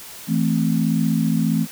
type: chord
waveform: sine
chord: A minor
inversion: second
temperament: equal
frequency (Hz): 164.81 / 220 / 261.6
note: E3 / A3 / C4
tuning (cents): 0 / 0 / 0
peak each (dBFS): -20 / -20 / -23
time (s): 0.27-1.67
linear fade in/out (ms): 50
effects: white hiss -38 dBFS RMS until 1.71 s